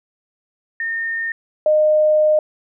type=tone pair in turn; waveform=sine; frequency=1826 / 612.9 Hz; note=A#6 / D#5; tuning=-36 / -26 cents; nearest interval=octave + perfect fifth; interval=1890 cents; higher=first; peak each=-20 / -11 dBFS; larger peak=second; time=0.8-1.32 / 1.66-2.39 s; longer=second; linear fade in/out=2 ms; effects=none